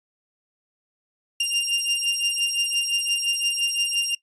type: beating tone pair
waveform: sawtooth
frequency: 2793 / 2798.8 Hz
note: F7 / F7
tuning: -1 / +3 cents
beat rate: 5.8 Hz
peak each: -21 dBFS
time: 1.4-4.15 s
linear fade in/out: 5 ms
effects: noise-tail reverb RT60 0.1 s tail -22 dB re dry + resampled to 24000 Hz